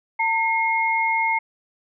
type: tone pair together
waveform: sine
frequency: 904.8 / 2148 Hz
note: A5 / C7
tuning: +48 / +45 cents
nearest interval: octave + minor third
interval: 1497 cents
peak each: -21 dBFS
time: 0.19-1.39 s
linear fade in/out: 10 ms
effects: none